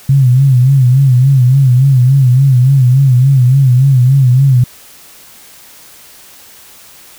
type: tone with vibrato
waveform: sine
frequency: 130.81 Hz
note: C3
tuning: in tune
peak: -4 dBFS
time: 0.09-4.64 s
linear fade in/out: 5 ms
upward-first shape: sine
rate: 3.5 Hz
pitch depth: 110 cents each way
effects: white hiss -38 dBFS RMS until 7.18 s

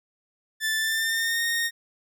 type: tone with pitch glide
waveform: sawtooth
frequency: 1760 to 1850.7 Hz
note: A6 to A#6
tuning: 0 to -13 cents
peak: -20 dBFS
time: 0.6-1.71 s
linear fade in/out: 50 ms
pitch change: +87 cents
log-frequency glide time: 0.78-1.43 s
effects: none

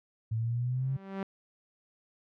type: exponential sweep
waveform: sine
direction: up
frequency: 110 to 136.7 Hz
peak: -28 dBFS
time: 0.31-0.97 s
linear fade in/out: 10 ms
type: tone with exponential growth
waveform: sawtooth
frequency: 194.1 Hz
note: G3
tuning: 17 cents flat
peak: -27 dBFS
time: 0.72-1.23 s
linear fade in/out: 2 ms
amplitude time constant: 110 ms
effects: low-pass 2000 Hz 12 dB/octave

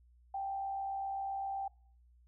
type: tone with frequency modulation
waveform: sine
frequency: 784 Hz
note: G5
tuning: in tune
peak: -35 dBFS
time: 0.34-1.68 s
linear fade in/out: 5 ms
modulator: 67.6 Hz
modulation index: 0.29
effects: noise-tail reverb RT60 0.6 s tail -26 dB re dry + added 60 Hz sine -61 dBFS peak until 2.27 s

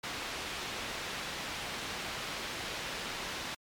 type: low-pass noise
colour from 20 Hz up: white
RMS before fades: -39 dBFS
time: 0.03-3.55 s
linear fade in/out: 10 ms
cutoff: 3600 Hz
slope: 12 dB/octave
effects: MP3 96 kbps

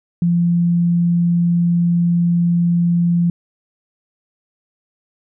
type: tone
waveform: sine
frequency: 172.2 Hz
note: F3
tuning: 24 cents flat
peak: -12 dBFS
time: 0.22-3.3 s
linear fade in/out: 2 ms
effects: none

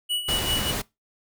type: tone with tremolo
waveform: square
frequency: 2938 Hz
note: F#7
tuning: 13 cents flat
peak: -23 dBFS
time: 0.09-0.72 s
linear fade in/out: 20 ms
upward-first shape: sine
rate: 5.1 Hz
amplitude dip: 70%
type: noise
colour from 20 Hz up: pink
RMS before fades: -28 dBFS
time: 0.28-0.82 s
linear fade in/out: 10 ms
effects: noise-tail reverb RT60 0.2 s tail -21 dB re dry

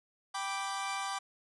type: chord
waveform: sawtooth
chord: G major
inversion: none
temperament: equal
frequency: 784 / 987.8 / 1174.7 Hz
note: G5 / B5 / D6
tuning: 0 / 0 / 0 cents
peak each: -34 / -38 / -34 dBFS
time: 0.34-1.19 s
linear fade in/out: 10 ms
effects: resampled to 24000 Hz

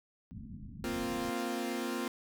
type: low-pass noise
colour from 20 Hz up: white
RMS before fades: -46 dBFS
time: 0.31-1.3 s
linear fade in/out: 0 ms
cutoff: 240 Hz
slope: 48 dB/octave
type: chord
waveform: sawtooth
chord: Bb suspended second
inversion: none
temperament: equal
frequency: 233.1 / 261.6 / 349.2 Hz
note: Bb3 / C4 / F4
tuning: 0 / 0 / 0 cents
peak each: -34 dBFS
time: 0.84-2.08 s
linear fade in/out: 2 ms
effects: none

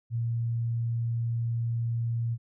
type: tone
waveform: sine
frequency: 116.54 Hz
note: A#2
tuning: in tune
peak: -26 dBFS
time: 0.1-2.38 s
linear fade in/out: 50 ms
effects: none

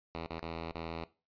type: tone with dropouts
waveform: 5% pulse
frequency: 82.41 Hz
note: E2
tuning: in tune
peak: -27 dBFS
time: 0.15-1.04 s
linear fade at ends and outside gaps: 0 ms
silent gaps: 0.263-0.306 / 0.393-0.427 / 0.719-0.748 s
effects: noise-tail reverb RT60 0.3 s tail -18 dB re dry + resampled to 11025 Hz

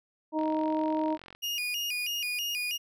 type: harmonic tone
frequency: 311.9 Hz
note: D#4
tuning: 4 cents sharp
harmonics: 1 / 2 / 3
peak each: -28 / -32 / -32 dBFS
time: 0.32-1.18 s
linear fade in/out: 50 ms
type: click train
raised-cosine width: 0.3 ms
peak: -30 dBFS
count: 44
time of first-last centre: 0.39-1.35 s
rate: 44.8 Hz
type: tone with vibrato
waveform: 35% pulse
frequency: 2645 Hz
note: E7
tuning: 5 cents sharp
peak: -28 dBFS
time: 1.42-2.78 s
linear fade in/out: 20 ms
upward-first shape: square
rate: 3.1 Hz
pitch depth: 130 cents each way
effects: none

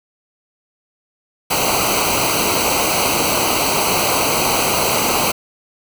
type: noise with comb filter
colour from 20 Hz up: pink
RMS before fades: -17 dBFS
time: 1.5-5.32 s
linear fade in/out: 10 ms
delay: 0.57 ms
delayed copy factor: -0.9
effects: none

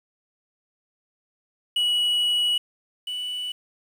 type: tone pair in turn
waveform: triangle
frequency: 2928 / 2964 Hz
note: F#7 / F#7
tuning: -19 / +2 cents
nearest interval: unison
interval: 21 cents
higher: second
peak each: -18 / -26 dBFS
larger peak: first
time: 1.76-2.58 / 3.07-3.52 s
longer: first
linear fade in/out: 5 ms
effects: 8-bit

